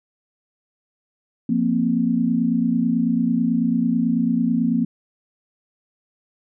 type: chord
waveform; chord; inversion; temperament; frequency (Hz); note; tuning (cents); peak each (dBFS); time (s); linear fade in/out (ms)
sine; F suspended fourth; none; just; 174.61 / 232.8 / 261.9; F3 / Bb3 / C4; 0 / -2 / +2; -24 / -19 / -22; 1.49-4.85; 5
effects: none